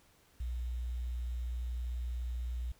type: tone with quantisation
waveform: sine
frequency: 60.6 Hz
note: B1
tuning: 32 cents flat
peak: -34 dBFS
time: 0.4-2.72 s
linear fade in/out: 5 ms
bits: 10
effects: pink hiss -66 dBFS RMS until 2.79 s